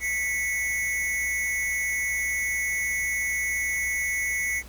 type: tone pair together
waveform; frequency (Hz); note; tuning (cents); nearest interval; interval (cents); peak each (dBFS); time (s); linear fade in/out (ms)
square; 1982.3 / 2205; B6 / C#7; +6 / -10; major second; 184; -29 / -28; 0-4.63; 50
effects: added 60 Hz sine -44 dBFS peak until 4.68 s + pink hiss -49 dBFS RMS until 4.68 s